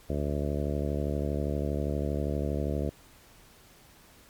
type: harmonic tone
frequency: 72.5 Hz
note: D2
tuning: 22 cents flat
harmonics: 1 / 2 / 3 / 4 / 5 / 6 / 7 / 8 / 9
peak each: -31 / -34 / -36 / -37 / -38 / -39 / -39 / -40 / -41 dBFS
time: 0.09-2.9 s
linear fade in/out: 10 ms
effects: pink hiss -56 dBFS RMS until 4.29 s + MP3 96 kbps